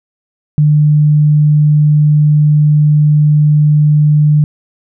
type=tone; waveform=sine; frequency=150 Hz; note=D3; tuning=37 cents sharp; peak=-5 dBFS; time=0.58-4.44 s; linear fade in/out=0 ms; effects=none